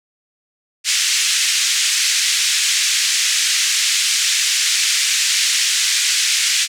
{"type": "band-pass noise", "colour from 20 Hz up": "white", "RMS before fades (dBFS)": -17, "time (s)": [0.84, 6.68], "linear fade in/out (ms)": 50, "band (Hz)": [1900, 7600], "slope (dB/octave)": 24, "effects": []}